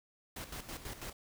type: noise with tremolo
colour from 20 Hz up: pink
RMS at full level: -43 dBFS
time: 0.36-1.13 s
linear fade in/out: 5 ms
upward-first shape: square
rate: 6.1 Hz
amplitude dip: 65%
effects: none